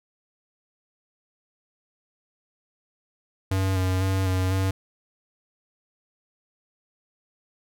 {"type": "tone with vibrato", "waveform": "square", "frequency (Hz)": 94.2, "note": "F#2", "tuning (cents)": 32, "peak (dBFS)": -22, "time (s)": [3.51, 4.71], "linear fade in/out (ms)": 5, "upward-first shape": "square", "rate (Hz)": 2, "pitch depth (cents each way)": 22, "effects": []}